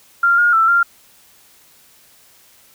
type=tone with pitch steps; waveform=sine; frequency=1389 / 1425 / 1330 / 1390 Hz; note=F6 / F6 / E6 / F6; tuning=-10 / +34 / +15 / -9 cents; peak=-10 dBFS; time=0.23-0.83 s; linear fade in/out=5 ms; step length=150 ms; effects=white hiss -50 dBFS RMS until 2.74 s